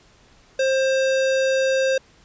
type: tone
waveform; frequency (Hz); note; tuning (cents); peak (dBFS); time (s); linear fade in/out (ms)
square; 530; C5; +22; -18; 0.59-1.98; 5
effects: pink hiss -54 dBFS RMS until 2.24 s + resampled to 16000 Hz